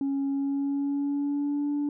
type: tone with pitch glide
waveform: sine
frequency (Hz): 276.1 to 290.2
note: C#4 to D4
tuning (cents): -7 to -21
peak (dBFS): -23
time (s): 0.01-1.89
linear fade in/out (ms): 2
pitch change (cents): +86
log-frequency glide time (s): 0.3-1.71
effects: tanh soft clip ceiling -23 dBFS

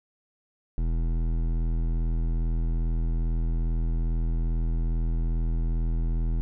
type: tone with hard clipping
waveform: sine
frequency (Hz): 41.2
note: E1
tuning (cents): 0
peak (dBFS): -25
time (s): 0.78-6.41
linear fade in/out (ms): 0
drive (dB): 13
effects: none

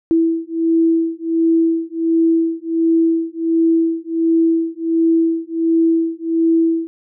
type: beating tone pair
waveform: sine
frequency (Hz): 328.2 / 329.6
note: E4 / E4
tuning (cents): -8 / 0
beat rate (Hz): 1.4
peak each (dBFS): -16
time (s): 0.11-6.87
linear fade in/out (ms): 0
effects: none

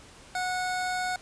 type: tone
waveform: 25% pulse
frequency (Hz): 733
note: F#5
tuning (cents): -16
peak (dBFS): -24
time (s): 0.35-1.16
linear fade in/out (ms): 2
effects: pink hiss -51 dBFS RMS until 1.21 s + resampled to 22050 Hz

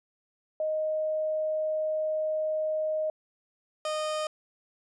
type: tone pair in turn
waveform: sine / 30% pulse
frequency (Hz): 622.3 / 616.2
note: D#5 / D#5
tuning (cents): 0 / -17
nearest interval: unison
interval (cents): 17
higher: first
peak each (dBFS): -26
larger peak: neither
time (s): 0.6-3.1 / 3.85-4.27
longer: first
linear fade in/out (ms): 2
effects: resampled to 22050 Hz

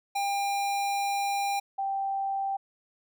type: tone pair in turn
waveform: square / sine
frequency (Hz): 800 / 783.5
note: G5 / G5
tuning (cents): +35 / -1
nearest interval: unison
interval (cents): 36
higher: first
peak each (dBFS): -27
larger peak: neither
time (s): 0.15-1.6 / 1.78-2.57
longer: first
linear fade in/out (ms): 10
effects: none

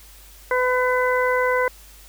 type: harmonic tone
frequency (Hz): 503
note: B4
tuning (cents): +32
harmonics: 1 / 2 / 3 / 4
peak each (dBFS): -20 / -23 / -25 / -26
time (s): 0.51-1.68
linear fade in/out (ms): 2
effects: added 50 Hz sine -46 dBFS peak until 2.08 s + white hiss -48 dBFS RMS until 2.08 s

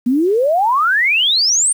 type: exponential sweep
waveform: sine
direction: up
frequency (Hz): 233.1 to 9250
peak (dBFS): -11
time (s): 0.06-1.73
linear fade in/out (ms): 10
effects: 7-bit

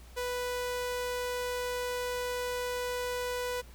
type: tone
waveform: sawtooth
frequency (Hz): 493.9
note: B4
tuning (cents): 0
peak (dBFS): -28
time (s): 0.16-3.62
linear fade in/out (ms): 20
effects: added 60 Hz sine -49 dBFS peak until 3.74 s + pink hiss -57 dBFS RMS until 3.74 s

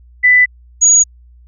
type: tone pair in turn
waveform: sine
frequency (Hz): 1992 / 6737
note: B6 / G#8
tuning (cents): +14 / +24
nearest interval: octave + major sixth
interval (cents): 2110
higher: second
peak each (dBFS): -5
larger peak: neither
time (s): 0.23-0.46 / 0.81-1.04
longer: neither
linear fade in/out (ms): 20
effects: added 60 Hz sine -40 dBFS peak until 1.47 s

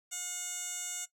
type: tone with band-pass filter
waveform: 15% pulse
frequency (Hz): 720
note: F#5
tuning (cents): -47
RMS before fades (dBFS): -39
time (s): 0.11-1.06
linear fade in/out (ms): 20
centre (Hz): 7500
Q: 2.3
effects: noise-tail reverb RT60 0.1 s tail -17 dB re dry

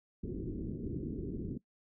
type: low-pass noise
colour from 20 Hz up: white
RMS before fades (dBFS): -39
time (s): 0.23-1.58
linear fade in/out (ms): 10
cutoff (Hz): 380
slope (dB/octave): 48
effects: noise-tail reverb RT60 0.1 s tail -20 dB re dry

